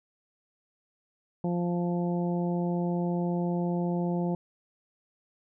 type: harmonic tone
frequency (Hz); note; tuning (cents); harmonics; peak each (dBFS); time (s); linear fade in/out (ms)
174.61; F3; 0; 1 / 2 / 3 / 4 / 5; -27 / -33 / -37 / -39 / -41; 1.44-4.35; 2
effects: none